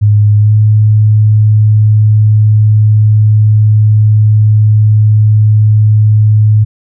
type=tone with pitch glide; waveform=sine; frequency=104.6 to 106.98 Hz; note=G#2 to A2; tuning=+13 to -48 cents; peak=-3 dBFS; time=0.01-6.65 s; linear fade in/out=20 ms; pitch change=+39 cents; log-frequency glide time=0.38-0.53 s; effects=none